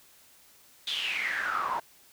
pink noise with band-pass filter sweep, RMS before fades -31 dBFS, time 0.87-1.8 s, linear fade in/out 5 ms, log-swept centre 3600 to 910 Hz, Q 8.3, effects white hiss -58 dBFS RMS until 2.12 s

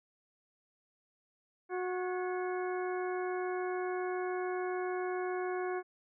harmonic tone with a mistuned harmonic, 365.4 Hz, F#4, 22 cents flat, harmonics 1 / 2 / 3 / 4 / 5 / 6, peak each -34 / -40 / -44 / -46 / -48 / -50 dBFS, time 1.69-5.83 s, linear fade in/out 50 ms, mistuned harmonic 5, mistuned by -120 cents, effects none

